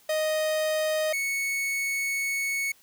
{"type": "tone pair in turn", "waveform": "45% pulse", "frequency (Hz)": [622.3, 2213], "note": ["D#5", "C#7"], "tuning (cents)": [0, -3], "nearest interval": "octave + minor seventh", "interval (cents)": 2197, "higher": "second", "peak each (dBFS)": [-24, -26], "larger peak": "first", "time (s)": [[0.09, 1.13], [1.13, 2.72]], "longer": "second", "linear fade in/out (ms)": 5, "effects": ["white hiss -59 dBFS RMS until 2.82 s"]}